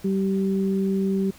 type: tone pair together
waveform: sine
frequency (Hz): 193.5 / 387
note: G3 / G4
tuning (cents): -22 / -22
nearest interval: octave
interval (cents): 1200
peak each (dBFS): -21 / -26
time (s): 0.04-1.31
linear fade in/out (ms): 10
effects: pink hiss -49 dBFS RMS until 1.38 s